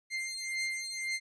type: beating tone pair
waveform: sawtooth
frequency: 2097 / 2098.9 Hz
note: C7 / C7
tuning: +3 / +5 cents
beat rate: 1.9 Hz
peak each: -33 / -33 dBFS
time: 0.1-1.2 s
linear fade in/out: 50 ms
effects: resampled to 22050 Hz